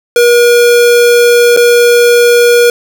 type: tone with dropouts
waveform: square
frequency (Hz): 478.9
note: A#4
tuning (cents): +47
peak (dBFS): -4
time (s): 0.16-2.7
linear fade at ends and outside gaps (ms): 2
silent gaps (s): 1.565-1.572
effects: none